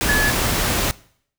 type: tone in noise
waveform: sine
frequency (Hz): 1707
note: G#6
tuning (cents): +47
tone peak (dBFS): -16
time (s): 0.09-0.3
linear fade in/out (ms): 0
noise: pink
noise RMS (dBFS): -20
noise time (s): 0.01-0.91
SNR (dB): +1
effects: noise-tail reverb RT60 0.6 s tail -21 dB re dry